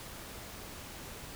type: silence
effects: pink hiss -46 dBFS RMS until 1.35 s